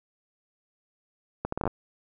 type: accelerating click train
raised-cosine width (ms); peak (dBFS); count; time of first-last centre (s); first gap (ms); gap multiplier
1; -14; 8; 1.45-1.676; 74; 0.7
effects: none